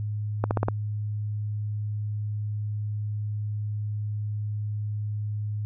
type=accelerating click train; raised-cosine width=1 ms; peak=-10 dBFS; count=5; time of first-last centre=0.44-0.685 s; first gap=69 ms; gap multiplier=0.92; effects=added 105 Hz sine -27 dBFS peak until 5.65 s